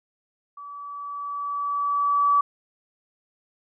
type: tone with level ramp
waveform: sine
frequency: 1148 Hz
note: D6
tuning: 40 cents flat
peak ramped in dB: -37 to -15 dBFS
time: 0.57-2.41 s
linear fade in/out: 5 ms
effects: none